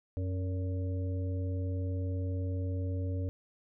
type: harmonic tone with a mistuned harmonic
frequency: 92 Hz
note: F#2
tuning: 9 cents flat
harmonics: 1 / 3 / 5 / 6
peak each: -31 / -41 / -45 / -47 dBFS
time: 0.17-3.29 s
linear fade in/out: 0 ms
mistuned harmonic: 6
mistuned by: +54 cents
effects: none